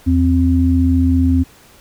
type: tone pair together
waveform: sine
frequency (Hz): 82.23 / 261.6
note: E2 / C4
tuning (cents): -4 / 0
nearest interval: octave + minor sixth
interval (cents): 2004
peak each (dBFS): -13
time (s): 0.06-1.44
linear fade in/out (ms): 20
effects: pink hiss -46 dBFS RMS until 1.8 s